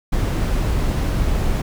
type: noise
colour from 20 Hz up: brown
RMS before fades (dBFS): -19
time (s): 0.12-1.62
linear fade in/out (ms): 10
effects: none